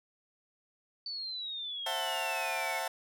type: exponential sweep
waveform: sine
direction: down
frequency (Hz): 4556 to 2163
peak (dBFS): -36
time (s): 1.06-2.79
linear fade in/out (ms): 2
type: chord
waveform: sawtooth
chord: F# half-diminished seventh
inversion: second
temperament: just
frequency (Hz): 532.8 / 666 / 740 / 888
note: C5 / E5 / F#5 / A5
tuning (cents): +31 / +18 / 0 / +16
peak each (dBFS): -38 / -35 / -35 / -33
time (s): 1.86-2.88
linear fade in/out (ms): 5
effects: none